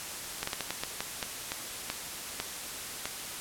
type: slowing click train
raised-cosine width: 0.2 ms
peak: -14 dBFS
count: 12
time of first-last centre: 0.43-3.055 s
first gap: 44 ms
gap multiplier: 1.31
effects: white hiss -39 dBFS RMS until 3.4 s + low-pass 12000 Hz 12 dB/octave